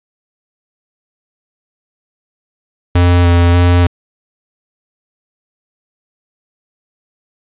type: tone with vibrato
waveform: square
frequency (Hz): 87.31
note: F2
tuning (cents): 0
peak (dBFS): -7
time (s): 2.95-3.87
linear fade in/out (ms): 5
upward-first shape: square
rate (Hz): 1.7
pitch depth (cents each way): 14
effects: resampled to 8000 Hz + 7-bit